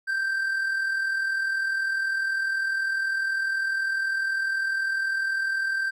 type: tone with amplitude modulation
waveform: triangle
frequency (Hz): 1568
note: G6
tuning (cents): 0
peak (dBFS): -20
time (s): 0.07-5.91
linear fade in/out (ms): 20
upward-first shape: sine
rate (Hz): 40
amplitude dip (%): 45
effects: none